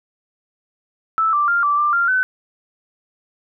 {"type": "tone with pitch steps", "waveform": "sine", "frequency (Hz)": [1315, 1175, 1396, 1165, 1185, 1390, 1513], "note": ["E6", "D6", "F6", "D6", "D6", "F6", "F#6"], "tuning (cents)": [-5, 1, -1, -14, 15, -9, 38], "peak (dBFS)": -14, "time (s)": [1.18, 2.23], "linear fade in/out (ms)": 0, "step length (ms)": 150, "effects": []}